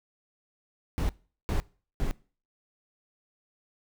brown noise bursts, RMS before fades -27 dBFS, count 3, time 0.98-2.11 s, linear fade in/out 0 ms, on 110 ms, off 400 ms, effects noise-tail reverb RT60 0.4 s tail -22 dB re dry

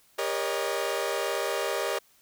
sawtooth tone cluster, 400.4 / 474.7 / 560 / 618 Hz, G4 / A#4 / C#5 / D#5, +37 / +31 / +18 / -12 cents, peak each -29 dBFS, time 0.18-1.99 s, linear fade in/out 10 ms, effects white hiss -62 dBFS RMS until 2.21 s

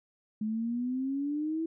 sine exponential sweep, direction up, 212.2 to 329.6 Hz, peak -29 dBFS, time 0.41-1.66 s, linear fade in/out 5 ms, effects none

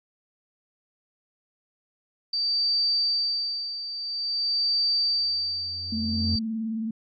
sine tone with tremolo, 4639 Hz, D8, 22 cents flat, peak -20 dBFS, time 2.33-6.39 s, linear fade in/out 5 ms, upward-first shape sine, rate 0.49 Hz, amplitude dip 70%
triangle tone with exponential growth, 88.9 Hz, F2, 31 cents sharp, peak -21 dBFS, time 5.02-6.36 s, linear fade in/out 5 ms, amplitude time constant 290 ms
sine tone with vibrato, 222.5 Hz, A3, 20 cents sharp, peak -26 dBFS, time 5.92-6.91 s, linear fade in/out 5 ms, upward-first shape triangle, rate 19 Hz, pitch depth 51 cents each way
effects MP3 48 kbps

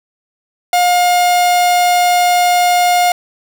45% pulse tone, 712 Hz, F5, 33 cents sharp, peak -9 dBFS, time 0.73-3.12 s, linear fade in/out 2 ms, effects none

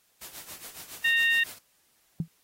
white noise with tremolo, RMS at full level -41 dBFS, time 0.21-1.59 s, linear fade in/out 10 ms, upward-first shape sine, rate 7.2 Hz, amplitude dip 70%
harmonic tone, 923 Hz, A#5, 17 cents flat, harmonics 2 / 3 / 4, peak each -22 / -27 / -32 dBFS, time 1.04-1.44 s, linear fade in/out 10 ms
sine tone with exponential decay, 163.8 Hz, E3, 11 cents flat, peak -22 dBFS, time 2.2-2.28 s, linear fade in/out 2 ms, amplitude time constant 17 ms
effects white hiss -67 dBFS RMS until 2.43 s + AAC 48 kbps

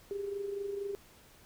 sine tone with amplitude modulation, 400.4 Hz, G4, 37 cents sharp, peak -32 dBFS, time 0.11-0.95 s, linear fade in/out 0 ms, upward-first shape sine, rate 24.3 Hz, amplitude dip 55%, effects pink hiss -59 dBFS RMS until 1.45 s

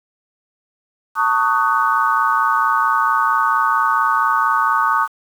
sine chord, D# half-diminished seventh, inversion second, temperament just, 896 / 1120.1 / 1244.5 / 1493.4 Hz, A5 / C#6 / D#6 / F#6, +31 / +18 / 0 / +16 cents, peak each -20 / -18 / -18 / -21 dBFS, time 1.15-5.08 s, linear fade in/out 50 ms, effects 7-bit

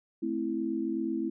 sine chord, A minor, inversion none, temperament equal with one note detuned, 218.9 / 261.6 / 329.6 Hz, A3 / C4 / E4, -9 / 0 / 0 cents, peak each -35 / -34 / -31 dBFS, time 0.22-1.3 s, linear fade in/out 10 ms, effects none

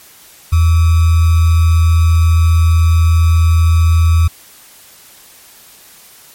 sine tone with sample-and-hold, 82.41 Hz, E2, in tune, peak -6 dBFS, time 0.52-4.28 s, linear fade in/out 10 ms, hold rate 1225 Hz, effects white hiss -41 dBFS RMS until 6.34 s + MP3 64 kbps

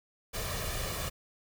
pink noise with comb filter, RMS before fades -35 dBFS, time 0.33-1.1 s, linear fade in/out 20 ms, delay 1.7 ms, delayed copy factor +0.6, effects none

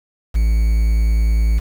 triangle tone with quantisation, 55 Hz, A1, in tune, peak -10 dBFS, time 0.34-1.6 s, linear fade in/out 20 ms, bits 6, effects none

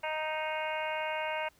harmonic tone, 311.1 Hz, D#4, in tune, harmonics 2 / 3 / 4 / 5 / 6 / 7 / 8 / 9, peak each -36 / -36 / -48 / -41 / -48 / -40 / -43 / -43 dBFS, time 0.03-1.49 s, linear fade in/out 10 ms, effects pink hiss -65 dBFS RMS until 1.59 s

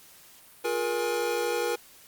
square tone cluster, 353.8 / 424.2 / 476.1 / 827 Hz, F4 / G#4 / A#4 / G#5, +23 / +37 / +37 / -8 cents, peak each -35 / -35 / -29 / -35 dBFS, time 0.64-1.76 s, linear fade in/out 10 ms, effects white hiss -53 dBFS RMS until 2.07 s + Opus 48 kbps

